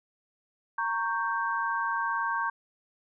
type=chord; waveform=sine; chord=G diminished; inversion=first; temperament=equal with one note detuned; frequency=926.4 / 1108.7 / 1568 Hz; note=Bb5 / Db6 / G6; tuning=-11 / 0 / 0 cents; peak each=-31 dBFS; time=0.78-2.5 s; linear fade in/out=5 ms; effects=none

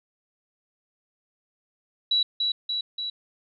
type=tone with echo; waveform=sine; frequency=3919 Hz; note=B7; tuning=14 cents flat; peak=-19 dBFS; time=2.11-2.23 s; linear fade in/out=5 ms; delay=290 ms; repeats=3; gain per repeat=-3 dB; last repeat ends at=3.1 s; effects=none

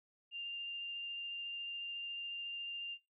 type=tone with vibrato; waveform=sine; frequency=2794 Hz; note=F7; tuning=in tune; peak=-40 dBFS; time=0.31-2.98 s; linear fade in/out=50 ms; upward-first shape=triangle; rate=14 Hz; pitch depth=9 cents each way; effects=noise-tail reverb RT60 0.2 s tail -21 dB re dry

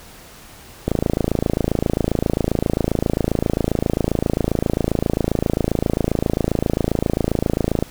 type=click train; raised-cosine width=2 ms; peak=-4 dBFS; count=192; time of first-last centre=0.88-7.825 s; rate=27.5 Hz; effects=pink hiss -42 dBFS RMS until 7.9 s

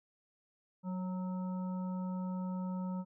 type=harmonic tone with a mistuned harmonic; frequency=185 Hz; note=F#3; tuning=in tune; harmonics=1 / 3 / 5 / 7; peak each=-35 / -49 / -48 / -55 dBFS; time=0.83-3.05 s; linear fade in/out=50 ms; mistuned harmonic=3; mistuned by=-23 cents; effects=none

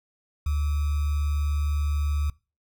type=tone with sample-and-hold; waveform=sine; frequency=73.42 Hz; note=D2; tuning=in tune; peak=-22 dBFS; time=0.46-2.3 s; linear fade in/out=5 ms; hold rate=1225 Hz; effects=noise-tail reverb RT60 0.3 s tail -22 dB re dry

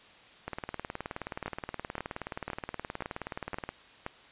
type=two click trains; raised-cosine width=0.5 ms; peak=-20 / -19 dBFS; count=62 / 6; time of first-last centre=0.48-3.691 / 1.46-4.064 s; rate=19 / 1.92 Hz; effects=white hiss -55 dBFS RMS until 4.31 s + resampled to 8000 Hz

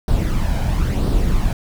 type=noise with flanger; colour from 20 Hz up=brown; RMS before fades=-17 dBFS; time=0.08-1.53 s; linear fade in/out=2 ms; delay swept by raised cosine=0.21 to 1.31 ms; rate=1 Hz; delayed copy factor=+0.5; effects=none

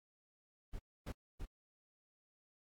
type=noise bursts; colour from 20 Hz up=brown; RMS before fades=-43 dBFS; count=3; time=0.73-1.456 s; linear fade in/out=10 ms; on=62 ms; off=270 ms; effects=AAC 64 kbps

